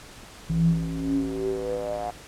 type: tone with band-pass filter sweep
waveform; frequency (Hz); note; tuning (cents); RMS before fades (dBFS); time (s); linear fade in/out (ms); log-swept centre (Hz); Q
square; 54.8; A1; -6; -26; 0.49-2.11; 10; 140 to 740; 8.9
effects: pink hiss -45 dBFS RMS until 2.27 s + low-pass 10000 Hz 12 dB/octave